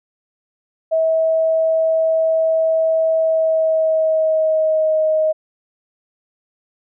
sine tone with pitch glide, 645 to 626.6 Hz, E5 to D#5, -38 to +12 cents, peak -13 dBFS, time 0.91-5.33 s, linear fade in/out 20 ms, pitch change -50 cents, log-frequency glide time 3.18-5 s, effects none

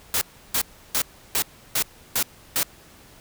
white noise bursts, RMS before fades -22 dBFS, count 7, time 0.14-2.631 s, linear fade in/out 2 ms, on 73 ms, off 330 ms, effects pink hiss -50 dBFS RMS until 3.2 s

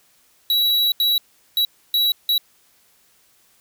square tone bursts at uneven times, 3904 Hz, B7, 21 cents flat, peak -16 dBFS, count 5, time 0.5-0.92 / 1-1.18 / 1.57-1.65 / 1.94-2.12 / 2.29-2.38 s, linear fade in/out 2 ms, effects white hiss -58 dBFS RMS until 3.6 s

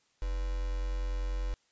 sine tone with quantisation, 45.11 Hz, F#1, 43 cents flat, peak -30 dBFS, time 0.22-1.54 s, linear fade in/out 0 ms, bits 7, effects white hiss -71 dBFS RMS until 1.71 s + resampled to 16000 Hz

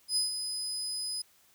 30% pulse tone with ADSR envelope, 5010 Hz, D#8, 11 cents sharp, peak -21 dBFS, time 0.08-1.22 s, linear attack 84 ms, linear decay 140 ms, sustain -8 dB, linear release 6 ms, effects white hiss -64 dBFS RMS until 1.54 s

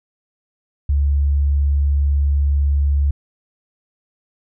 sine tone, 71 Hz, C#2, 42 cents sharp, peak -13 dBFS, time 0.89-3.11 s, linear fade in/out 5 ms, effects none

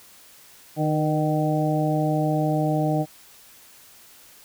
harmonic tone with a mistuned harmonic, 153.3 Hz, D#3, 25 cents flat, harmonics 1 / 2 / 3 / 4 / 5, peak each -23 / -25 / -32 / -27 / -28 dBFS, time 0.76-3.06 s, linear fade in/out 50 ms, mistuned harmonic 3, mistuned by +50 cents, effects white hiss -50 dBFS RMS until 4.44 s

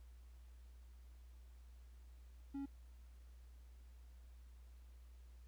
triangle tone, 277.2 Hz, C#4, in tune, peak -40 dBFS, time 2.54-2.66 s, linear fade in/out 10 ms, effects added 60 Hz sine -56 dBFS peak until 5.47 s + pink hiss -75 dBFS RMS until 5.47 s

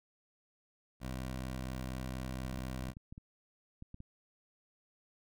15% pulse tone, 64.2 Hz, C2, 32 cents flat, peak -32 dBFS, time 1-2.94 s, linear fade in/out 50 ms
clicks, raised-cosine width 5 ms, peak -35 dBFS, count 11, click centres 2.451 / 2.533 / 2.586 / 2.826 / 2.892 / 2.969 / 3.125 / 3.179 / 3.824 / 3.944 / 4.004 s
effects none

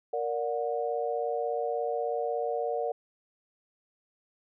sine chord, Bb augmented, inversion none, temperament just, 466.2 / 582.7 / 728.4 Hz, Bb4 / D5 / F#5, 0 / -14 / -27 cents, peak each -31 / -33 / -33 dBFS, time 0.13-2.92 s, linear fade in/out 5 ms, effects none

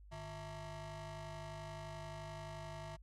25% pulse ring-modulated tone, 251.5 Hz, B3, 32 cents sharp, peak -39 dBFS, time 0.11-2.97 s, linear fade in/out 20 ms, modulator 403 Hz, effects added 50 Hz sine -55 dBFS peak until 3.02 s + low-pass 8000 Hz 12 dB/octave

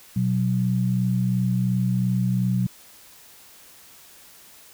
sine tone pair together, 123.47 / 186.3 Hz, B2 / F#3, 0 / +12 cents, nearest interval perfect fifth, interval 712 cents, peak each -22 dBFS, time 0.16-2.67 s, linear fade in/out 5 ms, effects white hiss -49 dBFS RMS until 4.73 s

